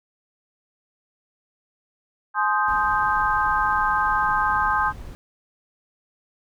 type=chord; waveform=sine; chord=Ab major seventh; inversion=none; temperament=equal with one note detuned; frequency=847.1 / 1046.5 / 1244.5 / 1568 Hz; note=Ab5 / C6 / Eb6 / G6; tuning=+34 / 0 / 0 / 0 cents; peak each=-24 dBFS; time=2.34-4.93 s; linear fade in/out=50 ms
type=noise; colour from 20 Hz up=brown; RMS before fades=-37 dBFS; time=2.68-5.15 s; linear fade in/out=0 ms
effects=none